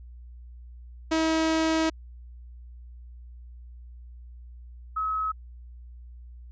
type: tone pair in turn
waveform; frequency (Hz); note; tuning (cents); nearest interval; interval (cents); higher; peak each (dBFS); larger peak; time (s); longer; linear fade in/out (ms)
sawtooth / sine; 320.7 / 1282.8; E4 / E6; -48 / -48; 2 octaves; 2400; second; -18 / -25; first; 1.11-1.9 / 4.96-5.32; first; 10
effects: added 60 Hz sine -42 dBFS peak until 6.51 s + resampled to 16000 Hz